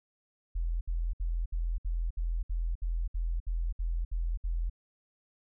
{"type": "tone bursts", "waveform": "sine", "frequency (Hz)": 41.92, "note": "E1", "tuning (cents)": 30, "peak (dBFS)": -28, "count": 13, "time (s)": [0.55, 4.698], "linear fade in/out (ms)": 10, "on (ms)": 260, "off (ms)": 64, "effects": []}